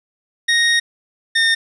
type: tone pair in turn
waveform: 25% pulse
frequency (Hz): 1865 / 1823.5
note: A#6 / A#6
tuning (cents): 0 / -39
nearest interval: unison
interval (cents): 39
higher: first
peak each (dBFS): -9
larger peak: neither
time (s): 0.48-0.8 / 1.35-1.55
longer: first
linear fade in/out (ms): 10
effects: resampled to 22050 Hz + 8-bit